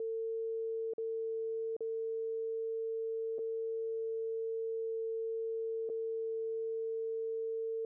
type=tone with dropouts; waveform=sine; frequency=449.9 Hz; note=A4; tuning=39 cents sharp; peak=-34 dBFS; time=0-7.85 s; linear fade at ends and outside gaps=2 ms; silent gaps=0.936-0.981 / 1.766-1.806 / 3.384-3.39 / 5.891-5.898 s; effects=none